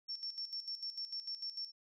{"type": "tone with tremolo", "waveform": "sine", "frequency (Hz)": 5440, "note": "F8", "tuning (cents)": -46, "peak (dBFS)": -38, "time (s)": [0.08, 1.72], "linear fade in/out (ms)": 20, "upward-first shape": "square", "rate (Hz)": 6.7, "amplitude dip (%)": 70, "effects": []}